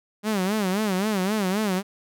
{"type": "tone with vibrato", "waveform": "sawtooth", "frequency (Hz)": 200, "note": "G3", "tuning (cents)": 35, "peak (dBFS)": -18, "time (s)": [0.23, 1.83], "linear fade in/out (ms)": 50, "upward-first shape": "sine", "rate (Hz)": 3.8, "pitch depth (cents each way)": 160, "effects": []}